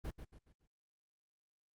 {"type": "noise with echo", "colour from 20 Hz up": "brown", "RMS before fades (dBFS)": -40, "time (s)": [0.04, 0.11], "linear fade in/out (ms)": 10, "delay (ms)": 140, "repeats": 4, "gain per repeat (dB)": -8, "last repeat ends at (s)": 0.67, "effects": ["Opus 24 kbps"]}